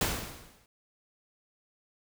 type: noise with exponential decay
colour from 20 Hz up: pink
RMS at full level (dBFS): -26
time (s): 0.01-0.66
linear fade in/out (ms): 2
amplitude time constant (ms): 140
effects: none